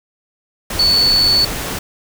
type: tone in noise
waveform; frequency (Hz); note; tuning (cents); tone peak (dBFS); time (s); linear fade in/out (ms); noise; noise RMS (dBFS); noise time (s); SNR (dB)
sine; 4452; C#8; +7; -10; 0.79-1.45; 5; pink; -23; 0.7-1.79; +10
effects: none